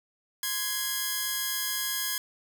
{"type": "tone pair together", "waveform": "5% pulse", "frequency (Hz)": [1042.2, 1658], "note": ["C6", "G#6"], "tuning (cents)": [-7, -3], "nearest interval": "minor sixth", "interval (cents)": 804, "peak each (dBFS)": [-23, -18], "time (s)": [0.43, 2.18], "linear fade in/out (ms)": 2, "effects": []}